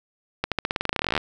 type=accelerating click train; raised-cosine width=0.3 ms; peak=-7 dBFS; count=22; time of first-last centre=0.44-1.177 s; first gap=77 ms; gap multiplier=0.91; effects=none